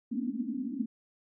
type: band-pass noise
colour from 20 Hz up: white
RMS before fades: -34 dBFS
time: 0.11-0.86 s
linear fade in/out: 5 ms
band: 220 to 280 Hz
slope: 96 dB/octave
effects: none